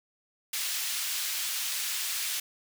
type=high-pass noise; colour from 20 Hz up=pink; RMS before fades=-32 dBFS; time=0.53-2.4 s; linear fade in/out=5 ms; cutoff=2700 Hz; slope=12 dB/octave; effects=none